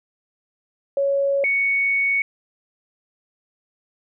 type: tone pair in turn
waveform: sine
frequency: 556 / 2224 Hz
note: C#5 / C#7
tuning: +5 / +5 cents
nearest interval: 2 octaves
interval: 2400 cents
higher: second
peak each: -17 dBFS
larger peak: neither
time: 0.97-1.44 / 1.44-2.22 s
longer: second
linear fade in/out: 2 ms
effects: none